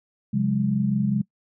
sine tone cluster, 134.8 / 179.2 / 204.3 Hz, C#3 / F3 / G#3, -48 / +45 / -28 cents, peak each -25 / -27 / -22 dBFS, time 0.33-1.22 s, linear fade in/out 10 ms, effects noise-tail reverb RT60 0.1 s tail -23 dB re dry

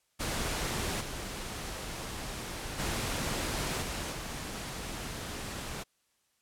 pink noise with level steps, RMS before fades -33 / -39 / -33 / -36 / -39 dBFS, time 0.19-5.84 s, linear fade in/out 20 ms, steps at 1 / 2.78 / 3.81 / 4.11 s, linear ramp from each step 20 ms, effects white hiss -74 dBFS RMS until 6.41 s + low-pass 11000 Hz 12 dB/octave

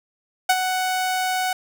sawtooth tone with ADSR envelope, 743 Hz, F#5, 7 cents sharp, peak -9 dBFS, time 0.49-1.53 s, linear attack 8 ms, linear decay 49 ms, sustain -8 dB, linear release 3 ms, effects none

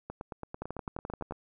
two click trains, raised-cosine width 1 ms, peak -22 / -24 dBFS, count 9 / 12, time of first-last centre 0.62-1.31 / 0.1-1.322 s, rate 11.6 / 9 Hz, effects none

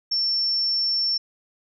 sine tone, 5420 Hz, E8, 47 cents sharp, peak -20 dBFS, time 0.11-1.18 s, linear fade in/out 10 ms, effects none

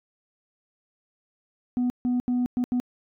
sine tone bursts at uneven times, 246.9 Hz, B3, in tune, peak -19 dBFS, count 5, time 1.77-1.9 / 2.05-2.2 / 2.28-2.46 / 2.57-2.64 / 2.72-2.8 s, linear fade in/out 0 ms, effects tanh soft clip ceiling -20 dBFS

